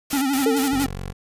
white noise with tremolo, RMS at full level -28 dBFS, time 0.1-0.85 s, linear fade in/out 10 ms, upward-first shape square, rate 4.3 Hz, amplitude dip 80%
square tone with vibrato, 272.5 Hz, C#4, 29 cents flat, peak -20 dBFS, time 0.13-0.86 s, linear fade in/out 0 ms, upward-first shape sine, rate 12 Hz, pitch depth 87 cents each way
sine tone with exponential decay, 449.5 Hz, A4, 37 cents sharp, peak -15 dBFS, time 0.46-0.9 s, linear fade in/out 2 ms, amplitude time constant 94 ms
15% pulse tone, 46.25 Hz, F#1, in tune, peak -23 dBFS, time 0.71-1.13 s, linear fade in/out 20 ms
effects resampled to 32000 Hz

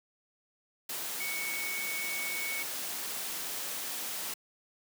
sine tone in noise, 2226 Hz, C#7, 7 cents sharp, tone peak -35 dBFS, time 1.2-2.63 s, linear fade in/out 5 ms, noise white, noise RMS -37 dBFS, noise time 0.89-4.34 s, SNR -1 dB, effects high-pass 200 Hz 12 dB/octave

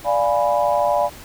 sine chord, D diminished seventh, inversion none, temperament equal, 587.3 / 698.5 / 830.6 / 987.8 Hz, D5 / F5 / Ab5 / Cb6, 0 / 0 / 0 / 0 cents, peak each -19 / -21 / -22 / -23 dBFS, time 0.04-1.1 s, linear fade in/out 50 ms, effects pink hiss -40 dBFS RMS until 1.24 s

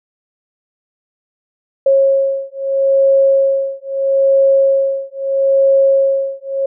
sine beating tone pair, 544 / 544.77 Hz, C#5 / C#5, -33 / -30 cents, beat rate 0.77 Hz, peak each -13 dBFS, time 1.86-6.66 s, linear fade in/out 5 ms, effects none

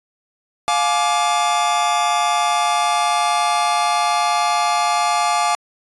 45% pulse chord, D diminished, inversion first, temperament just, 704.8 / 845.8 / 1174.7 Hz, F5 / Ab5 / D6, +16 / +31 / 0 cents, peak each -20 dBFS, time 0.68-5.55 s, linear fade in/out 0 ms, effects resampled to 24000 Hz

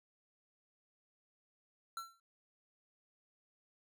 square tone with exponential decay, 1351 Hz, E6, 42 cents sharp, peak -38 dBFS, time 1.97-2.2 s, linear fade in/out 2 ms, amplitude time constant 50 ms, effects none

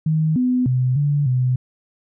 sine tone with pitch steps, 157.1 / 251 / 127.3 / 144.8 / 126.9 Hz, D#3 / B3 / C3 / D3 / B2, +17 / +28 / -47 / -24 / +47 cents, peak -15 dBFS, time 0.06-1.56 s, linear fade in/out 5 ms, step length 300 ms, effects none

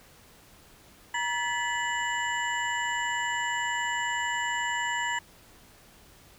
sine tone cluster, 951 / 1729 / 1978 / 2947 / 7280 Hz, A#5 / A6 / B6 / F#7 / A#8, +34 / -31 / +2 / -8 / -42 cents, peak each -31 / -32 / -33 / -37 / -40 dBFS, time 1.14-5.19 s, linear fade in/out 5 ms, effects pink hiss -55 dBFS RMS until 6.38 s

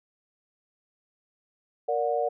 sine chord, Bb augmented, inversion none, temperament just, 466.2 / 582.7 / 728.4 Hz, Bb4 / D5 / F#5, 0 / -14 / -27 cents, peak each -28 dBFS, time 1.88-2.29 s, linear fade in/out 10 ms, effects none

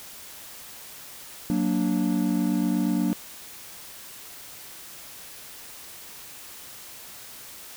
triangle chord, Gb augmented, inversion none, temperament equal, 185 / 233.1 / 293.7 Hz, Gb3 / Bb3 / D4, 0 / 0 / 0 cents, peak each -24 dBFS, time 1.5-3.13 s, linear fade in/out 0 ms, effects white hiss -43 dBFS RMS until 7.76 s

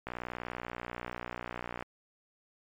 click train, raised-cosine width 0.5 ms, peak -22 dBFS, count 107, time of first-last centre 0.07-1.825 s, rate 60.4 Hz, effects MP3 64 kbps

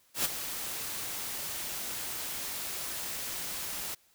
white noise with ADSR envelope, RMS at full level -27 dBFS, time 0.14-3.95 s, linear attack 110 ms, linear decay 17 ms, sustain -10 dB, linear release 11 ms, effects white hiss -66 dBFS RMS until 4.14 s

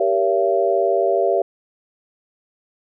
sine chord, G diminished seventh, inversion none, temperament just, 392 / 470.4 / 564.5 / 677.4 Hz, G4 / Bb4 / Db5 / Fb5, 0 / +16 / +31 / +47 cents, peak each -20 / -23 / -21 / -19 dBFS, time 0-1.42 s, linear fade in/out 5 ms, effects none

